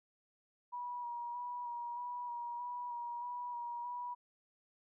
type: tone with vibrato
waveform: sine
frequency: 964 Hz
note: B5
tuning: 42 cents flat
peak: -39 dBFS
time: 0.72-4.15 s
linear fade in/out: 20 ms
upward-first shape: square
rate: 1.6 Hz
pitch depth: 18 cents each way
effects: none